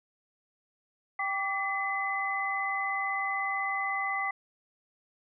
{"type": "tone cluster", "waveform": "sine", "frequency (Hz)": [785, 1155, 2021], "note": ["G5", "D6", "B6"], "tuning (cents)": [2, -29, 39], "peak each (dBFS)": [-34, -34, -31], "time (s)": [1.19, 4.31], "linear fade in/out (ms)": 5, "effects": []}